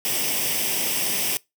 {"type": "noise with comb filter", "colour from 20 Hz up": "white", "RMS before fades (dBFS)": -24, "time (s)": [0.05, 1.37], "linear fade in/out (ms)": 0, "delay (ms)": 0.36, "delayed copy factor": 0.65, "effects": ["noise-tail reverb RT60 0.2 s tail -23 dB re dry", "high-pass 150 Hz 12 dB/octave"]}